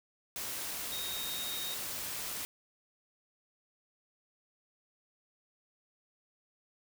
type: tone in noise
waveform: sine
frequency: 3729 Hz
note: A#7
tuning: in tune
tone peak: -39 dBFS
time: 0.92-1.74 s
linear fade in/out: 0 ms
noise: white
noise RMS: -39 dBFS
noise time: 0.36-2.45 s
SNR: -3 dB
effects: none

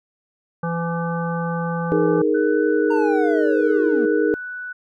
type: harmonic tone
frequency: 168.4 Hz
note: E3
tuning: 37 cents sharp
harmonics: 1 / 3 / 5 / 7 / 9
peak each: -23 / -28 / -30 / -31 / -33 dBFS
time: 0.63-2.22 s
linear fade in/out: 5 ms
type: chord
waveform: sine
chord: D# suspended fourth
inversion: none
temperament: equal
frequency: 311.1 / 415.3 / 466.2 Hz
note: D#4 / G#4 / A#4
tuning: 0 / 0 / 0 cents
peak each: -20 dBFS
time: 1.92-4.34 s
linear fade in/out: 0 ms
type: tone with pitch glide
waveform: sine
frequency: 1496 to 1483.1 Hz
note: F#6 to F#6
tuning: +19 to +4 cents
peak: -28 dBFS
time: 2.34-4.73 s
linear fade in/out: 10 ms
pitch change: -15 cents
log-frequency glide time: 2.67-2.82 s
type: linear sweep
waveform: triangle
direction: down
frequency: 932.3 to 215.5 Hz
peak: -22 dBFS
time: 2.9-4.06 s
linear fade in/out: 10 ms
effects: none

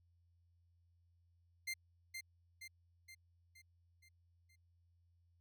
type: tone with echo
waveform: sawtooth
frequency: 2093 Hz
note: C7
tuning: in tune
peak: -36 dBFS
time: 1.67-1.74 s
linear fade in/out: 10 ms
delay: 470 ms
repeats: 6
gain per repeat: -5 dB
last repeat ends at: 4.56 s
effects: added 86 Hz sine -70 dBFS peak until 5.4 s

